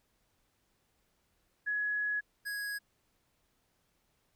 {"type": "tone pair in turn", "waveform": ["sine", "square"], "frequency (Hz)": [1683, 1661.7], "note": ["G#6", "G#6"], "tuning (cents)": [23, 1], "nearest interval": "unison", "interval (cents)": 22, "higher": "first", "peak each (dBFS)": [-30, -36], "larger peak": "first", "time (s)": [[1.66, 2.21], [2.45, 2.79]], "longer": "first", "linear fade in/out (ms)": 20, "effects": ["pink hiss -75 dBFS RMS until 4.35 s"]}